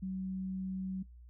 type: tone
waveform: sine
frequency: 188.6 Hz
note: F#3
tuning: 33 cents sharp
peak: -35 dBFS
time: 0.02-1.03 s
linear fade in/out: 10 ms
effects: noise-tail reverb RT60 0.2 s tail -26 dB re dry + added 60 Hz sine -51 dBFS peak until 1.29 s